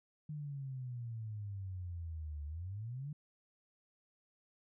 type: exponential two-way sweep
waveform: sine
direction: down then up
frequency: 153.2 to 72.4 to 153.2 Hz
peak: -40 dBFS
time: 0.29-3.13 s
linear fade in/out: 5 ms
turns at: 2.45 s
effects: none

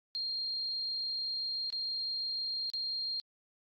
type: tone with dropouts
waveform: sine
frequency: 4211 Hz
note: C8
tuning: 10 cents sharp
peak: -33 dBFS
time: 0.15-3.2 s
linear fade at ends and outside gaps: 0 ms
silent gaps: 1.702-1.726 / 2.701-2.736 s
effects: Opus 48 kbps

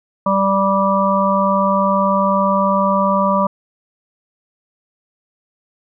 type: harmonic tone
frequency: 195.3 Hz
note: G3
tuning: 6 cents flat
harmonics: 1 / 3 / 5 / 6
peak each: -18 / -18 / -18 / -18 dBFS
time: 0.26-3.47 s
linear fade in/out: 5 ms
effects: none

